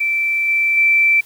sine tone with level steps, 2334 Hz, D7, 11 cents flat, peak -15 / -13 / -10 dBFS, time 0-1.21 s, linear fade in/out 10 ms, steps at 0.48 / 0.77 s, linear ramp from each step 5 ms, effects white hiss -46 dBFS RMS until 1.25 s

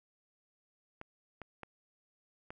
clicks, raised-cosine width 0.5 ms, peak -29 dBFS, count 4, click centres 1.014 / 1.417 / 1.633 / 2.505 s, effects none

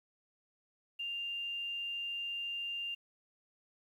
sine tone with quantisation, 2794 Hz, F7, in tune, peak -36 dBFS, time 0.99-2.95 s, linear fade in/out 10 ms, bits 11, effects none

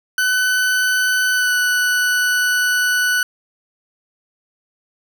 40% pulse tone with pitch glide, 1504 to 1485 Hz, F#6 to F#6, +28 to +6 cents, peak -14 dBFS, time 0.18-3.23 s, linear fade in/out 2 ms, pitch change -22 cents, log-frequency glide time 1.31-1.54 s, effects none

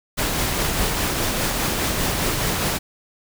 pink noise with tremolo, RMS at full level -21 dBFS, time 0.17-2.79 s, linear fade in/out 20 ms, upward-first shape triangle, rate 4.9 Hz, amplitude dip 30%, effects none

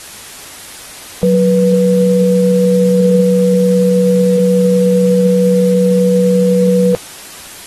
sine tone pair together, 183.6 / 489.7 Hz, F#3 / B4, -13 / -15 cents, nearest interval octave + perfect fourth, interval 1698 cents, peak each -10 dBFS, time 1.23-6.95 s, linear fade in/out 0 ms, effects white hiss -32 dBFS RMS until 7.66 s + AAC 32 kbps

